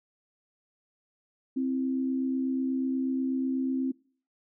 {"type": "tone pair together", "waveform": "sine", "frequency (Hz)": [262.3, 330.5], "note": ["C4", "E4"], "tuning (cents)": [4, 5], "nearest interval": "major third", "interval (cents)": 401, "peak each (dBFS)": [-26, -36], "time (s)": [1.56, 3.92], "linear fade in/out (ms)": 10, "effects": ["noise-tail reverb RT60 0.5 s tail -25 dB re dry"]}